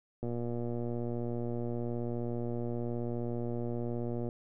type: click train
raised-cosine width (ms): 2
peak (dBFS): -24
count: 484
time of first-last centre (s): 0.23-4.289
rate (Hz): 119
effects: none